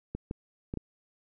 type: clicks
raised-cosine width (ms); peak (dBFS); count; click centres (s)
3; -21; 4; 0.15 / 0.311 / 0.739 / 0.773
effects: none